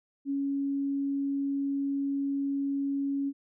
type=tone; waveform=sine; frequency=278.1 Hz; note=C#4; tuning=6 cents sharp; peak=-27 dBFS; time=0.25-3.33 s; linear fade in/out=50 ms; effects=none